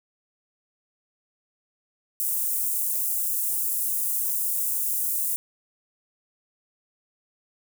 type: high-pass noise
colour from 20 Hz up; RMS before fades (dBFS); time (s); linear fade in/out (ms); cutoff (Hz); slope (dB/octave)
white; -26; 2.2-5.36; 0; 8700; 24
effects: none